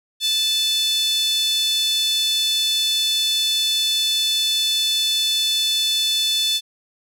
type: tone with high-pass filter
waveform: 5% pulse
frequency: 875 Hz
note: A5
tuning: 10 cents flat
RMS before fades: -20 dBFS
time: 0.2-6.61 s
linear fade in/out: 50 ms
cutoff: 3600 Hz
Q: 7.3
effects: none